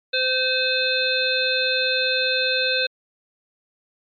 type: harmonic tone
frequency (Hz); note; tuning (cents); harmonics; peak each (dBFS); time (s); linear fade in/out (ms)
515; C5; -28; 1 / 3 / 5 / 7 / 8; -25 / -25 / -25 / -25 / -25; 0.13-2.87; 10
effects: MP3 64 kbps